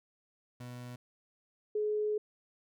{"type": "tone pair in turn", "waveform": ["30% pulse", "sine"], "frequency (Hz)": [123.1, 423.2], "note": ["B2", "G#4"], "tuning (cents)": [-5, 33], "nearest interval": "octave + major sixth", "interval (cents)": 2138, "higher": "second", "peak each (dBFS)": [-40, -29], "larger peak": "second", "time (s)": [[0.6, 0.96], [1.75, 2.18]], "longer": "second", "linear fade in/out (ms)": 5, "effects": []}